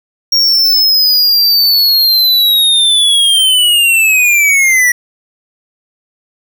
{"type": "linear sweep", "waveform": "square", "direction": "down", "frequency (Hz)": [5588, 1924], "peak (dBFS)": -7, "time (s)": [0.32, 4.92], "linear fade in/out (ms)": 5, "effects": []}